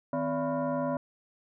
sine tone with frequency modulation, 159.2 Hz, D#3, 40 cents sharp, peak -27 dBFS, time 0.13-0.97 s, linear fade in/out 2 ms, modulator 416 Hz, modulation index 1.9, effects none

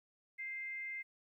sine tone with frequency modulation, 2093 Hz, C7, in tune, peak -40 dBFS, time 0.38-1.03 s, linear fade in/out 20 ms, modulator 466 Hz, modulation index 0.21, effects 13-bit

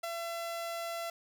sawtooth tone with ADSR envelope, 675 Hz, E5, 41 cents sharp, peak -29 dBFS, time 0.03-1.1 s, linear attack 10 ms, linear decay 12 ms, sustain -3 dB, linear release 3 ms, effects none

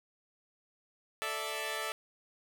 10% pulse chord, A suspended fourth, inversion none, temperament equal, 440 / 587.3 / 659.3 Hz, A4 / D5 / E5, 0 / 0 / 0 cents, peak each -31 dBFS, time 1.22-1.92 s, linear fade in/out 0 ms, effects none

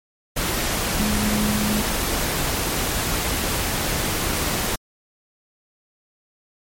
sine tone in noise, 210.4 Hz, G#3, 23 cents sharp, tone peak -21 dBFS, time 0.99-1.82 s, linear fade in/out 10 ms, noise pink, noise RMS -23 dBFS, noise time 0.36-4.76 s, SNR -1 dB, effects MP3 64 kbps

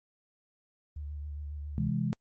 sine tone with vibrato, 73.42 Hz, D2, in tune, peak -36 dBFS, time 0.96-1.9 s, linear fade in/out 5 ms, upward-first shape sine, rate 7.3 Hz, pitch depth 33 cents each way
sine chord, C augmented, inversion none, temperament equal, 130.81 / 164.81 / 207.7 Hz, C3 / E3 / G#3, 0 / 0 / 0 cents, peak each -32 dBFS, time 1.78-2.13 s, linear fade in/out 0 ms
effects Opus 24 kbps

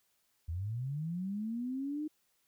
sine linear sweep, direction up, 77 to 310 Hz, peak -34 dBFS, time 0.48-2.08 s, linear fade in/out 10 ms, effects white hiss -75 dBFS RMS until 2.47 s

